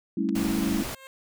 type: chord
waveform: sine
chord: A dominant seventh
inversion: third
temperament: equal with one note detuned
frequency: 196 / 220 / 277.2 / 327.5 Hz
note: G3 / A3 / C#4 / E4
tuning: 0 / 0 / 0 / -11 cents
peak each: -29 dBFS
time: 0.17-0.83 s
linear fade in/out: 5 ms
type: clicks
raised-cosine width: 0.2 ms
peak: -28 dBFS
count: 2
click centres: 0.289 / 0.293 s
type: noise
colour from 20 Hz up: pink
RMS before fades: -34 dBFS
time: 0.35-0.95 s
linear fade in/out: 5 ms
type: tone with exponential growth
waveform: 10% pulse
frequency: 533 Hz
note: C5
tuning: 32 cents sharp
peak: -33 dBFS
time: 0.66-1.07 s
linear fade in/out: 0 ms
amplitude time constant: 87 ms
effects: none